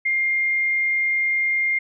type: tone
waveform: sine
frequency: 2115 Hz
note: C7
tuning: 18 cents sharp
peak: -18 dBFS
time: 0.05-1.79 s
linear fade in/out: 10 ms
effects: none